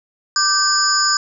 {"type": "tone cluster", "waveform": "sine", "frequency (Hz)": [1185, 1552, 4809, 5170, 6940], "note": ["D6", "G6", "D8", "E8", "A8"], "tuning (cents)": [15, -18, 40, -34, -25], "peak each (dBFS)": -20, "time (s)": [0.36, 1.17], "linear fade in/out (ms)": 2, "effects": []}